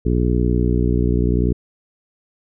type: harmonic tone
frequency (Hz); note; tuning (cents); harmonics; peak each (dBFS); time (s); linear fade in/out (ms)
60.5; B1; -35; 1 / 2 / 3 / 4 / 5 / 6 / 7; -18 / -21 / -23 / -24 / -25 / -26 / -26; 0.05-1.53; 10
effects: none